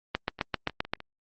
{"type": "two click trains", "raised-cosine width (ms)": 0.3, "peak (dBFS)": [-23, -10], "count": [5, 7], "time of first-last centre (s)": [[0.39, 1.003], [0.15, 0.935]], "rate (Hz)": [6.52, 7.64], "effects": ["low-pass 5000 Hz 12 dB/octave", "Opus 32 kbps"]}